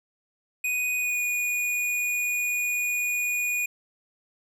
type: tone with pitch glide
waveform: square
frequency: 2487 to 2456 Hz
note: D#7 to D#7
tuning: -1 to -23 cents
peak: -25 dBFS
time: 0.64-3.66 s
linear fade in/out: 5 ms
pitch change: -22 cents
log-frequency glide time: 0.97-1.21 s
effects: none